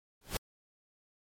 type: noise with exponential growth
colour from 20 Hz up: pink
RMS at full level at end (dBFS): -29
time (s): 0.21-0.37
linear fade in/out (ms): 5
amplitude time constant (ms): 33
effects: MP3 64 kbps